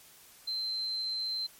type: tone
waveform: sine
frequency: 4106 Hz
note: C8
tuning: 33 cents flat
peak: -31 dBFS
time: 0.47-1.47 s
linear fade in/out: 10 ms
effects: white hiss -56 dBFS RMS until 1.59 s + MP3 64 kbps